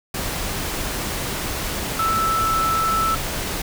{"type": "tone in noise", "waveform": "sine", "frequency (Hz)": 1318.5, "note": "E6", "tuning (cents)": 0, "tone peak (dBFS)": -18, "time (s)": [1.99, 3.15], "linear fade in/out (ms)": 5, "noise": "pink", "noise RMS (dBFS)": -26, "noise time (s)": [0.14, 3.62], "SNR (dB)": 5, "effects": []}